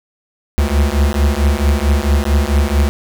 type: beating tone pair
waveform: square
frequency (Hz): 69.3 / 73.8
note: C#2 / D2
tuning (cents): 0 / +9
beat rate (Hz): 4.5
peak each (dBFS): -15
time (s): 0.58-2.89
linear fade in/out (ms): 0
effects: none